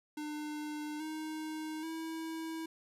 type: tone with pitch steps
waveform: square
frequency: 300.7 / 312 / 323.8 Hz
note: D4 / D#4 / E4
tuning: +41 / +5 / -31 cents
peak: -39 dBFS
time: 0.17-2.66 s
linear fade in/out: 5 ms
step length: 830 ms
effects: resampled to 32000 Hz + 11-bit